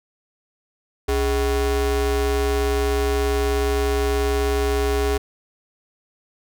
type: ring-modulated tone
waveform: square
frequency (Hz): 174.61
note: F3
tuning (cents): 0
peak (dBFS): -16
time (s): 1.08-5.18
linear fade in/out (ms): 10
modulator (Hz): 239
effects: none